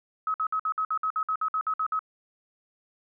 sine tone bursts, 1279 Hz, D#6, 47 cents sharp, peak -24 dBFS, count 14, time 0.27-1.992 s, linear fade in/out 2 ms, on 71 ms, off 56 ms, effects none

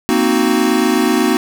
square chord, C half-diminished seventh, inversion third, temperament equal, 233.1 / 261.6 / 311.1 / 370 Hz, Bb3 / C4 / Eb4 / Gb4, 0 / 0 / 0 / 0 cents, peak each -18 dBFS, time 0.09-1.37 s, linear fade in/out 0 ms, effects none

